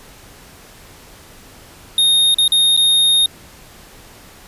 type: tone with dropouts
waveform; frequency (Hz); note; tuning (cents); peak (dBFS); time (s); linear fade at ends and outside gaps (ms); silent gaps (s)
square; 3700; A#7; -14; -11; 1.98-3.26; 2; 2.344-2.384 / 2.479-2.52 / 2.766-2.774
effects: pink hiss -42 dBFS RMS until 4.47 s + resampled to 32000 Hz